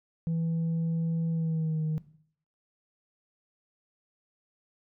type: tone with pitch glide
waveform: sine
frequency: 164.7 to 156 Hz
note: E3 to D#3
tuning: -1 to +5 cents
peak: -24 dBFS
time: 0.27-1.98 s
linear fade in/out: 0 ms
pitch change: -94 cents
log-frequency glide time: 1.3-1.84 s
effects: noise-tail reverb RT60 0.6 s tail -18 dB re dry + tanh soft clip ceiling -25 dBFS